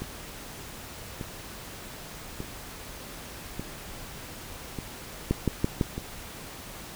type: two click trains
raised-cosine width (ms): 3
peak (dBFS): -20 / -10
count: 6 / 4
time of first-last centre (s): 0.02-5.979 / 5.31-5.812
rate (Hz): 0.839 / 5.98
effects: pink hiss -42 dBFS RMS until 6.95 s